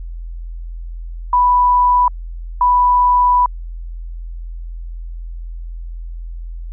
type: tone bursts at uneven times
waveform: sine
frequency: 987.8 Hz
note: B5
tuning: in tune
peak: -9 dBFS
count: 2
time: 1.33-2.08 / 2.61-3.46 s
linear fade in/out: 2 ms
effects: added 42 Hz sine -25 dBFS peak until 6.72 s